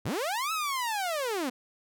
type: linear two-way sweep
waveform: sawtooth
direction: up then down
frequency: 75.5 to 1318.5 to 234.4 Hz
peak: -25 dBFS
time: 0.05-1.5 s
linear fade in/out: 10 ms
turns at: 0.52 s
effects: none